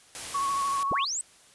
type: noise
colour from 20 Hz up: white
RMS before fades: -37 dBFS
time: 0.15-0.83 s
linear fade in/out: 0 ms
type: tone with vibrato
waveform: sine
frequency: 1108.7 Hz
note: C#6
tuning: in tune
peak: -25 dBFS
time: 0.34-1.05 s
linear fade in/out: 10 ms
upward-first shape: sine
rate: 13 Hz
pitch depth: 28 cents each way
type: linear sweep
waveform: sine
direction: up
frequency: 50.1 to 8372 Hz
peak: -28 dBFS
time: 0.91-1.21 s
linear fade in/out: 0 ms
effects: white hiss -56 dBFS RMS until 1.54 s + resampled to 24000 Hz